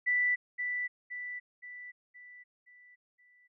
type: tone with echo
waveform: sine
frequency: 1975.5 Hz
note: B6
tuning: in tune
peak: -25 dBFS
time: 0.06-0.36 s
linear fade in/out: 20 ms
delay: 520 ms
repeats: 6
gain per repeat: -6 dB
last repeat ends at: 3.48 s
effects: none